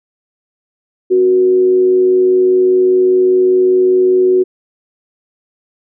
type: tone with frequency modulation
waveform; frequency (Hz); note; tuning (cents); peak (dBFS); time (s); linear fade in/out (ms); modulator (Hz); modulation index
sine; 370; F#4; 0; -7; 1.1-4.44; 20; 105; 0.25
effects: none